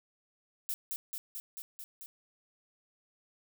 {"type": "noise with echo", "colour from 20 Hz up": "violet", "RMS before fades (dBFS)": -35, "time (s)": [0.69, 0.74], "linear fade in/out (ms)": 0, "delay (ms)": 220, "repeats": 6, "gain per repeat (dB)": -2, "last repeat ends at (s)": 2.06, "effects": []}